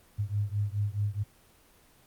sine beating tone pair, 100.9 / 105.6 Hz, G#2 / G#2, -49 / +29 cents, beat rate 4.7 Hz, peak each -30 / -31 dBFS, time 0.18-1.24 s, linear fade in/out 20 ms, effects pink hiss -60 dBFS RMS until 2.06 s + Opus 24 kbps

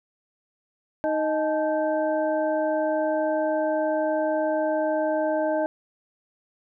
harmonic tone with a mistuned harmonic, 311.1 Hz, D#4, in tune, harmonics 1 / 2 / 3 / 5, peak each -28 / -23 / -30 / -36 dBFS, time 1.04-5.66 s, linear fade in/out 0 ms, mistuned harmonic 3, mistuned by -130 cents, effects none

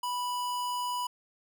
square tone, 985 Hz, B5, 5 cents flat, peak -31 dBFS, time 0.03-1.07 s, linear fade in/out 5 ms, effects none

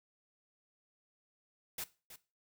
white noise with echo, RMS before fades -40 dBFS, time 1.78-1.84 s, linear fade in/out 5 ms, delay 320 ms, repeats 1, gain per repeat -12 dB, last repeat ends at 2.16 s, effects noise-tail reverb RT60 0.3 s tail -17 dB re dry

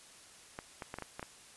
clicks, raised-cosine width 0.5 ms, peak -25 dBFS, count 7, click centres 0.589 / 0.822 / 0.941 / 0.986 / 1.023 / 1.195 / 1.228 s, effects white hiss -56 dBFS RMS until 1.56 s + resampled to 24000 Hz

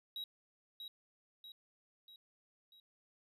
triangle tone with echo, 3842 Hz, B7, 48 cents flat, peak -39 dBFS, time 0.16-0.24 s, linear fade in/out 2 ms, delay 640 ms, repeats 4, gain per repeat -5 dB, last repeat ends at 2.8 s, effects none

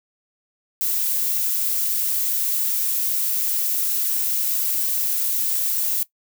violet noise, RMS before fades -22 dBFS, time 0.81-6.03 s, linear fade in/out 0 ms, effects noise-tail reverb RT60 0.1 s tail -18 dB re dry

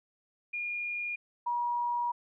sine tone pair in turn, 2424 / 958.9 Hz, D#7 / A#5, -46 / +49 cents, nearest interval octave + major third, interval 1605 cents, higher first, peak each -32 / -28 dBFS, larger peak second, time 0.53-1.16 / 1.46-2.12 s, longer second, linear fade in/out 10 ms, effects none

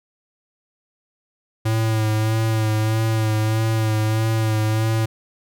square tone with vibrato, 110 Hz, A2, in tune, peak -18 dBFS, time 1.65-5.06 s, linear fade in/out 10 ms, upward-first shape sine, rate 1.6 Hz, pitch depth 29 cents each way, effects none

